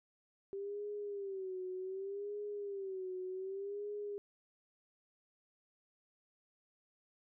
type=tone with vibrato; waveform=sine; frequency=390.9 Hz; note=G4; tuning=5 cents flat; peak=-39 dBFS; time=0.53-4.18 s; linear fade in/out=0 ms; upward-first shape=sine; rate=0.66 Hz; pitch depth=100 cents each way; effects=none